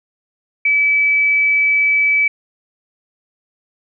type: tone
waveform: sine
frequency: 2298 Hz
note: D7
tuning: 38 cents flat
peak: -11 dBFS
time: 0.65-2.28 s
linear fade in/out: 5 ms
effects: none